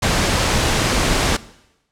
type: noise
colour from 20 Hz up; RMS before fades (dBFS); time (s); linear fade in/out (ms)
pink; -17; 0.02-1.37; 10
effects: noise-tail reverb RT60 0.9 s tail -19 dB re dry + low-pass 8000 Hz 12 dB/octave